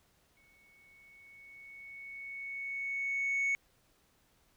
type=tone with exponential growth; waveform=sine; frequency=2217 Hz; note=C#7; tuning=in tune; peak=-25 dBFS; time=0.37-3.55 s; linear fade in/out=0 ms; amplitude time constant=690 ms; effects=tanh soft clip ceiling -27 dBFS + pink hiss -70 dBFS RMS until 4.56 s